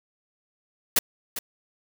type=noise with echo; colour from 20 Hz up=white; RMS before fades=-19 dBFS; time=0.96-0.99 s; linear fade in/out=5 ms; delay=400 ms; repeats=1; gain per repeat=-12 dB; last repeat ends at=1.39 s; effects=none